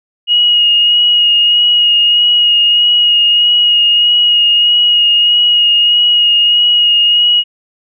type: tone with vibrato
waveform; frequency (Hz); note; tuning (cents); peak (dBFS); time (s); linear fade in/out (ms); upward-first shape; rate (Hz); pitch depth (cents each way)
sine; 2881; F#7; -47; -6; 0.27-7.44; 50; sine; 1.6; 16
effects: none